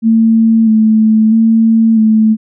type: tone with vibrato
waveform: sine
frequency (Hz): 221.8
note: A3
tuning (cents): +14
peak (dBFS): -5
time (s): 0.02-2.37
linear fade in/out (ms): 50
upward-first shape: square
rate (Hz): 0.77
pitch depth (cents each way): 25
effects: none